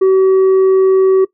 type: tone with tanh clipping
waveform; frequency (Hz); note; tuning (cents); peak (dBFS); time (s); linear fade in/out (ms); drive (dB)
sine; 380.4; F#4; +48; -7; 0.01-1.25; 10; 3
effects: noise-tail reverb RT60 0.1 s tail -19 dB re dry